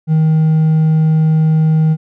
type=tone with hard clipping; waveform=triangle; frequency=157.6 Hz; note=D#3; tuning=23 cents sharp; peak=-9 dBFS; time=0.07-1.97 s; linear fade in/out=50 ms; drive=5 dB; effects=none